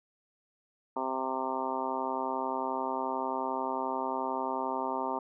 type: harmonic tone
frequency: 131.3 Hz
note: C3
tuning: 6 cents sharp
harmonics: 2 / 3 / 4 / 5 / 6 / 7 / 8 / 9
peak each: -39 / -39 / -41 / -39 / -39 / -34 / -40 / -41 dBFS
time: 0.96-5.19 s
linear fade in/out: 5 ms
effects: none

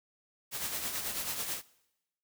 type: noise with tremolo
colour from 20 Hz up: white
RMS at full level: -34 dBFS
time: 0.51-1.62 s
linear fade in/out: 50 ms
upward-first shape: sine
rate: 9.2 Hz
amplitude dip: 50%
effects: noise-tail reverb RT60 0.9 s tail -21 dB re dry

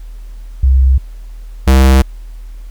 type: tone pair in turn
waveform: sine / square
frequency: 65.41 / 66.09 Hz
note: C2 / C2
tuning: 0 / +18 cents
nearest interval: unison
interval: 18 cents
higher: second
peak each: -5 dBFS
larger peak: neither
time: 0.63-0.98 / 1.67-2.02 s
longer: neither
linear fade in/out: 5 ms
effects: added 40 Hz sine -26 dBFS peak until 2.7 s + pink hiss -50 dBFS RMS until 2.7 s

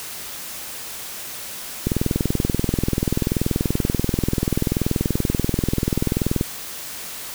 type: click train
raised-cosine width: 3 ms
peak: -6 dBFS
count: 95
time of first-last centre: 1.87-6.411 s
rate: 20.7 Hz
effects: white hiss -33 dBFS RMS until 7.34 s

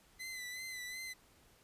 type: tone with vibrato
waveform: sawtooth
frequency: 2020 Hz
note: B6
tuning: 39 cents sharp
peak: -39 dBFS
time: 0.19-1.14 s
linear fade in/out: 20 ms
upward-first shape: sine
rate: 2.7 Hz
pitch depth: 44 cents each way
effects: pink hiss -66 dBFS RMS until 1.63 s + resampled to 32000 Hz

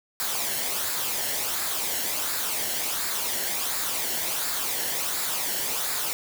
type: noise with flanger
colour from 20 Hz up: white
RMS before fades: -28 dBFS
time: 0.2-6.13 s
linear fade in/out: 0 ms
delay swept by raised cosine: 0.33 to 0.83 ms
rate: 1.4 Hz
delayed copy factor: -0.5
effects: none

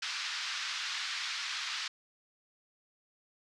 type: band-pass noise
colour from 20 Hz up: white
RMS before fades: -37 dBFS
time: 0.02-1.88 s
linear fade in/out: 5 ms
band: 1200 to 5100 Hz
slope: 24 dB/octave
effects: low-pass 9000 Hz 12 dB/octave

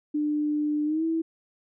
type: tone with pitch glide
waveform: sine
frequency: 298.6 to 325.6 Hz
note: D4 to E4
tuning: +29 to -21 cents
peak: -23 dBFS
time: 0.14-1.22 s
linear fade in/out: 10 ms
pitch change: +150 cents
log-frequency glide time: 0.85-1.04 s
effects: none

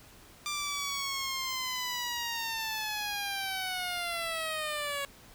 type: linear sweep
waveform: 10% pulse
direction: down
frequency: 1188 to 557 Hz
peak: -24 dBFS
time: 0.46-5.05 s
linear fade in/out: 0 ms
effects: pink hiss -55 dBFS RMS until 5.34 s

